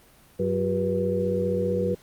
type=tone cluster; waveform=sine; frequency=97.5 / 186.7 / 362.1 / 397.5 / 486.4 Hz; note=G2 / F#3 / F#4 / G4 / B4; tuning=-9 / +16 / -37 / +24 / -26 cents; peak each=-32 / -28 / -31 / -32 / -25 dBFS; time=0.39-1.95 s; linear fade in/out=10 ms; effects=pink hiss -55 dBFS RMS until 2.02 s + Opus 32 kbps

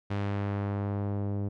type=tone with low-pass filter sweep; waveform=sawtooth; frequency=100.8 Hz; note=G2; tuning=49 cents sharp; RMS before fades=-31 dBFS; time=0.1-1.49 s; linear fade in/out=10 ms; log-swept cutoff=3300 to 450 Hz; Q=0.73; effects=none

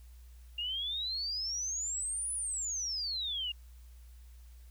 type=exponential two-way sweep; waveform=sine; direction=up then down; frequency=2794 to 10050 to 2794 Hz; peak=-33 dBFS; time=0.58-3.52 s; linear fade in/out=5 ms; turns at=2.33 s; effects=added 60 Hz sine -50 dBFS peak until 4.7 s + white hiss -67 dBFS RMS until 4.7 s

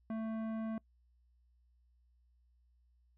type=tone with tanh clipping; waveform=sine; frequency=221.9 Hz; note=A3; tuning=15 cents sharp; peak=-38 dBFS; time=0.1-0.78 s; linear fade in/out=2 ms; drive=14 dB; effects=noise-tail reverb RT60 0.1 s tail -24 dB re dry + added 60 Hz sine -67 dBFS peak until 3.17 s

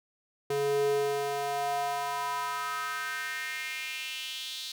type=tone with high-pass filter sweep; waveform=square; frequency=141.4 Hz; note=C#3; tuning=35 cents sharp; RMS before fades=-32 dBFS; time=0.5-4.72 s; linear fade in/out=5 ms; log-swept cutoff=340 to 3900 Hz; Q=3.8; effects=none

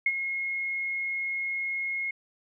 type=tone with ADSR envelope; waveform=sine; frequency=2159 Hz; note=C#7; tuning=46 cents flat; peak=-19 dBFS; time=0.06-2.11 s; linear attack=4 ms; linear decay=48 ms; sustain=-9 dB; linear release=6 ms; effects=none

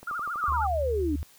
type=click train; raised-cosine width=1 ms; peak=-30 dBFS; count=7; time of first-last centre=0.03-0.522 s; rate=12.2 Hz
type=tone with vibrato; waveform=sine; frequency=1293 Hz; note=E6; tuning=34 cents flat; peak=-29 dBFS; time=0.07-0.67 s; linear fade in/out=5 ms; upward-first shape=sine; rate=13 Hz; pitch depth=180 cents each way
type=exponential sweep; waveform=sine; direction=down; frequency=1307 to 277.2 Hz; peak=-25 dBFS; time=0.42-1.16 s; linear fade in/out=5 ms
type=tone; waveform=sine; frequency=75 Hz; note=D2; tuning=37 cents sharp; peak=-29 dBFS; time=0.48-1.23 s; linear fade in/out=0 ms
effects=white hiss -56 dBFS RMS until 1.38 s

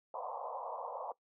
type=band-pass noise; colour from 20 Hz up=white; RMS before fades=-42 dBFS; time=0.14-1.12 s; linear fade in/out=2 ms; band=480 to 1100 Hz; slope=96 dB/octave; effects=noise-tail reverb RT60 0.1 s tail -19 dB re dry

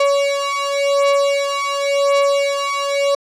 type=beating tone pair; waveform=35% pulse; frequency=561 / 561.92 Hz; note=C#5 / C#5; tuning=+21 / +23 cents; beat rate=0.92 Hz; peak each=-16 dBFS; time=0-3.15 s; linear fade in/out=5 ms; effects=low-pass 7000 Hz 12 dB/octave

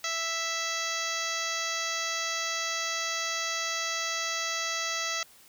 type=harmonic tone; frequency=660 Hz; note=E5; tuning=2 cents sharp; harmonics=1 / 2 / 3 / 4 / 5 / 6 / 7 / 8 / 9 / 10; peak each=-41 / -36 / -35 / -39 / -39 / -39 / -40 / -41 / -38 / -39 dBFS; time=0.04-5.23 s; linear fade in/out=2 ms; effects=white hiss -56 dBFS RMS until 5.48 s

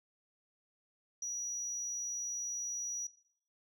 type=tone; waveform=sine; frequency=5820 Hz; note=F#8; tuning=29 cents flat; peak=-34 dBFS; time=1.22-3.07 s; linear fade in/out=5 ms; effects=noise-tail reverb RT60 0.6 s tail -18 dB re dry + tanh soft clip ceiling -34 dBFS

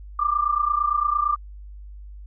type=tone pair together; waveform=sine; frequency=1173 / 1201.8 Hz; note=D6 / D6; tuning=-2 / +40 cents; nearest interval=unison; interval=42 cents; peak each=-22 dBFS; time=0.19-1.36 s; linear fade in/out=5 ms; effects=added 50 Hz sine -37 dBFS peak until 2.26 s

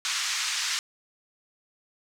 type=band-pass noise; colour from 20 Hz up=white; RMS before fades=-29 dBFS; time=0.05-0.79 s; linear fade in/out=0 ms; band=1200 to 6800 Hz; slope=24 dB/octave; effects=none

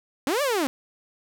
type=linear two-way sweep; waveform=sawtooth; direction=up then down; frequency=246.9 to 600 to 246.9 Hz; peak=-18 dBFS; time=0.27-0.67 s; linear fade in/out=0 ms; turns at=0.42 s; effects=none

